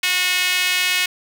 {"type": "tone with high-pass filter", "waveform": "sawtooth", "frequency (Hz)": 364.2, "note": "F#4", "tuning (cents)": -27, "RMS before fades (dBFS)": -19, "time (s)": [0.03, 1.06], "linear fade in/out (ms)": 5, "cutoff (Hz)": 2400, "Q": 2.3, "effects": []}